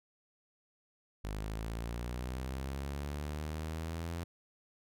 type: linear sweep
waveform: sawtooth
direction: up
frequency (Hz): 50.6 to 85.6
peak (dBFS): -33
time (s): 1.24-4.24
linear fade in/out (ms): 5
effects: none